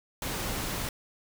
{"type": "noise", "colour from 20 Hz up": "pink", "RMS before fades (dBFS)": -33, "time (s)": [0.22, 0.89], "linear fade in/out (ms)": 2, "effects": []}